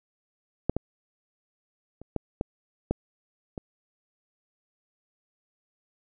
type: clicks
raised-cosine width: 2 ms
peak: -9 / -13 / -29 / -14 / -13 / -11 / -21 dBFS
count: 7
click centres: 0.696 / 0.766 / 2.016 / 2.163 / 2.411 / 2.91 / 3.578 s
effects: none